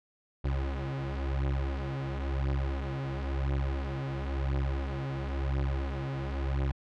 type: beating tone pair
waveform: 30% pulse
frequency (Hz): 67.5 / 68.47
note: C#2 / C#2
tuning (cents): -45 / -21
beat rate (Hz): 0.97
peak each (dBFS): -30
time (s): 0.44-6.72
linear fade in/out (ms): 10
effects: low-pass 3000 Hz 12 dB/octave